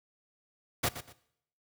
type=noise with echo; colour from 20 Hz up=pink; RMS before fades=-28 dBFS; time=0.83-0.89 s; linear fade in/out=10 ms; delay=120 ms; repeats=2; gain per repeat=-12 dB; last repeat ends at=1.13 s; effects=noise-tail reverb RT60 0.7 s tail -18 dB re dry + high-pass 80 Hz 12 dB/octave